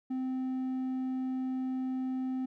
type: tone with hard clipping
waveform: sine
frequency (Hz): 259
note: C4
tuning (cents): -17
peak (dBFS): -32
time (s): 0.1-2.46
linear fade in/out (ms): 10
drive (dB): 3
effects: none